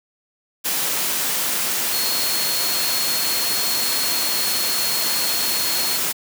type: tone in noise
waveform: sine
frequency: 4306 Hz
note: C8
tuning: 49 cents sharp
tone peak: -24 dBFS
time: 1.92-5.98 s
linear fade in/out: 20 ms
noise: white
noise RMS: -22 dBFS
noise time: 0.64-6.13 s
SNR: -5 dB
effects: high-pass 150 Hz 12 dB/octave